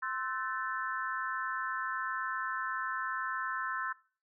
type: chord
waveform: sine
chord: F# half-diminished seventh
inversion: second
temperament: equal with one note detuned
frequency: 1046.5 / 1318.5 / 1519 / 1760 Hz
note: C6 / E6 / F#6 / A6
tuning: 0 / 0 / +45 / 0 cents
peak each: -38 / -38 / -39 / -39 dBFS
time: 0.02-3.93 s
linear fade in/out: 10 ms
effects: noise-tail reverb RT60 0.4 s tail -21 dB re dry

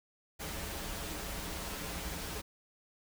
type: noise with comb filter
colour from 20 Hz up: pink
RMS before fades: -40 dBFS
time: 0.39-2.42 s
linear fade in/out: 20 ms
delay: 8.1 ms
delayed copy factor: -0.65
effects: none

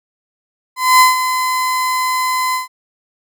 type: tone with ADSR envelope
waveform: 35% pulse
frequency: 1021 Hz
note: C6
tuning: 43 cents flat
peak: -3 dBFS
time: 0.76-2.68 s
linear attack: 240 ms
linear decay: 150 ms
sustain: -10 dB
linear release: 140 ms
effects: none

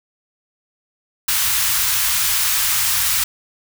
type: band-stop noise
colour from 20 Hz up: white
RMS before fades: -18 dBFS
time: 1.28-3.24 s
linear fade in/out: 5 ms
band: 120 to 1000 Hz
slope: 24 dB/octave
effects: none

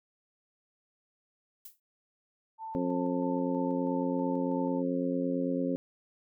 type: noise with exponential decay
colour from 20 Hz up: violet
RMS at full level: -42 dBFS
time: 1.65-1.8 s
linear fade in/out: 5 ms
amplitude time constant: 31 ms
type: tone with tremolo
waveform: sine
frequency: 889 Hz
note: A5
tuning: 18 cents sharp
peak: -37 dBFS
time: 2.58-4.83 s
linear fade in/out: 50 ms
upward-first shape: square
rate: 3.1 Hz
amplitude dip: 30%
type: harmonic tone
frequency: 89 Hz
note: F2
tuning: 33 cents sharp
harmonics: 2 / 3 / 4 / 5 / 6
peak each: -36 / -30 / -39 / -38 / -35 dBFS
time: 2.75-5.76 s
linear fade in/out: 0 ms
effects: none

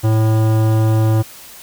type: tone with hard clipping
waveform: sine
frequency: 110 Hz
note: A2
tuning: in tune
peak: -13 dBFS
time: 0.03-1.23 s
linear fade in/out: 20 ms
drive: 16 dB
effects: white hiss -38 dBFS RMS until 1.62 s

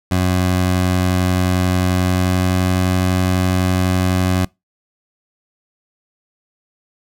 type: tone with pitch glide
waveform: 20% pulse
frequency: 91.3 to 91.94 Hz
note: F#2 to F#2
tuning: -23 to -10 cents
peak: -9 dBFS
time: 0.11-4.45 s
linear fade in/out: 5 ms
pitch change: +13 cents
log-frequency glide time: 1.99-2.63 s
effects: noise-tail reverb RT60 0.2 s tail -24 dB re dry

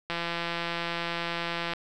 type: click train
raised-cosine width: 0.3 ms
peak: -15 dBFS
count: 279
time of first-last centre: 0.1-1.735 s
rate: 170 Hz
effects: none

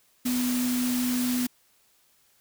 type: tone in noise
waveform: sine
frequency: 248.5 Hz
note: B3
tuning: 11 cents sharp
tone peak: -24 dBFS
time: 0.25-1.47 s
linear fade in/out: 10 ms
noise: white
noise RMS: -33 dBFS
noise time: 0.25-1.47 s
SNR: +6 dB
effects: white hiss -64 dBFS RMS until 2.4 s

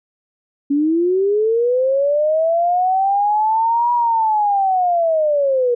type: linear two-way sweep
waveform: sine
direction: up then down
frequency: 277.5 to 968 to 474.1 Hz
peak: -13 dBFS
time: 0.7-5.75 s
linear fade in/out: 10 ms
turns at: 3.93 s
effects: none

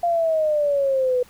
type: exponential sweep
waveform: sine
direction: down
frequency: 698 to 492.1 Hz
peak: -17 dBFS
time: 0.03-1.23 s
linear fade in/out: 5 ms
effects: pink hiss -51 dBFS RMS until 1.29 s

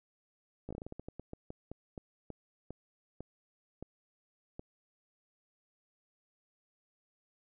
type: slowing click train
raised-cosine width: 2 ms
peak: -29 dBFS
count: 20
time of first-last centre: 0.69-4.595 s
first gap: 16 ms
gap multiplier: 1.24
effects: none

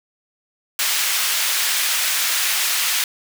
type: high-pass noise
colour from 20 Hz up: pink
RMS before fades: -20 dBFS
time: 0.79-3.04 s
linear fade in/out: 2 ms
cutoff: 1900 Hz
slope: 12 dB/octave
effects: none

